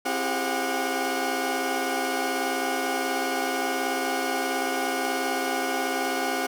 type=tone cluster; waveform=20% pulse; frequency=265 / 337 / 395.4 / 414 / 730 Hz; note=C4 / E4 / G4 / G#4 / F#5; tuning=+22 / +38 / +15 / -5 / -24 cents; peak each=-26 / -29 / -27 / -31 / -24 dBFS; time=0.05-6.47 s; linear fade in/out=10 ms; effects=none